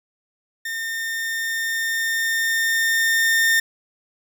40% pulse tone with level ramp, 1816 Hz, A#6, 46 cents flat, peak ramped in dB -25 to -14 dBFS, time 0.65-3.6 s, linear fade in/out 5 ms, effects none

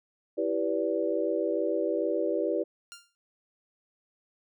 sine chord, E minor seventh, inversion none, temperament equal with one note detuned, 329.6 / 392 / 493.9 / 580.6 Hz, E4 / G4 / B4 / D5, 0 / 0 / 0 / -20 cents, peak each -31 dBFS, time 0.37-2.64 s, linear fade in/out 20 ms
10% pulse tone with exponential decay, 1396.9 Hz, F6, in tune, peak -32 dBFS, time 2.92-3.15 s, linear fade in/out 0 ms, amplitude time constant 48 ms
effects none

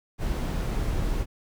brown noise, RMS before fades -27 dBFS, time 0.18-1.26 s, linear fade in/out 50 ms, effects none

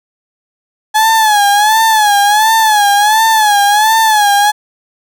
35% pulse tone with vibrato, 850 Hz, G#5, 40 cents sharp, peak -5 dBFS, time 0.94-4.52 s, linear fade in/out 20 ms, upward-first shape sine, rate 1.4 Hz, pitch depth 91 cents each way, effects none

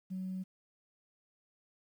sine tone, 186.8 Hz, F#3, 17 cents sharp, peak -35 dBFS, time 0.1-0.44 s, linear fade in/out 20 ms, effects tanh soft clip ceiling -32 dBFS + 11-bit

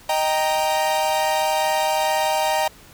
45% pulse chord, Eb major, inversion none, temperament equal, 622.3 / 784 / 932.3 Hz, Eb5 / G5 / Bb5, 0 / 0 / 0 cents, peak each -23 dBFS, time 0.09-2.68 s, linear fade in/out 5 ms, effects pink hiss -47 dBFS RMS until 2.93 s

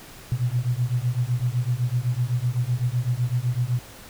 sine beating tone pair, 119 / 126.9 Hz, A#2 / B2, +36 / +47 cents, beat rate 7.9 Hz, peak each -24 dBFS, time 0.32-3.79 s, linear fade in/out 0 ms, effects pink hiss -44 dBFS RMS until 4.09 s

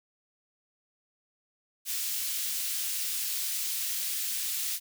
white high-pass noise, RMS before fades -32 dBFS, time 1.85-4.8 s, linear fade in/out 50 ms, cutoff 2800 Hz, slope 12 dB/octave, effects none

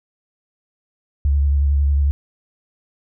sine tone with vibrato, 70.8 Hz, C#2, 37 cents sharp, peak -13 dBFS, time 1.25-2.11 s, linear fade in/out 0 ms, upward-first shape sine, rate 11 Hz, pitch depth 36 cents each way, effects none

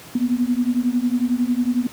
sine beating tone pair, 240 / 251 Hz, B3 / B3, -49 / +28 cents, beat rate 11 Hz, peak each -20 dBFS, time 0.15-1.87 s, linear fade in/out 5 ms, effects pink hiss -41 dBFS RMS until 1.92 s + high-pass 80 Hz 12 dB/octave

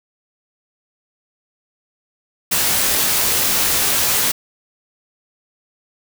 white noise with comb filter, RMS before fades -17 dBFS, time 2.51-4.32 s, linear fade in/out 10 ms, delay 18 ms, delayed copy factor -0.55, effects none

